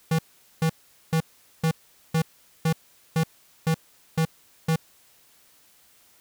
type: tone bursts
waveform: square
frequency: 161.2 Hz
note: E3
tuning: 38 cents flat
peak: -20 dBFS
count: 10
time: 0.11-4.76 s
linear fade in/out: 5 ms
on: 78 ms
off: 430 ms
effects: white hiss -58 dBFS RMS until 6.2 s